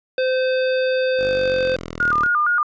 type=harmonic tone; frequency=516 Hz; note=C5; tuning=24 cents flat; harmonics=1 / 3 / 5 / 7 / 9; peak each=-17 / -27 / -31 / -34 / -36 dBFS; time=0.18-1.76 s; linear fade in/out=2 ms
type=linear sweep; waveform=5% pulse; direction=down; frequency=50.9 to 36.71 Hz; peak=-19 dBFS; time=1.17-2.29 s; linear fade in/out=50 ms
type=tone with vibrato; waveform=sine; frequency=1314 Hz; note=E6; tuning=6 cents flat; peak=-15 dBFS; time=2-2.63 s; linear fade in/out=2 ms; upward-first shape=square; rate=4.3 Hz; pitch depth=150 cents each way
effects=resampled to 16000 Hz